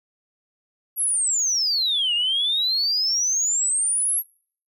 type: exponential two-way sweep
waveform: sine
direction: down then up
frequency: 11630 to 2794 to 11630 Hz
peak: -18 dBFS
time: 0.96-4.23 s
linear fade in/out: 50 ms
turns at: 2.14 s
effects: noise-tail reverb RT60 0.5 s tail -26 dB re dry + tanh soft clip ceiling -15 dBFS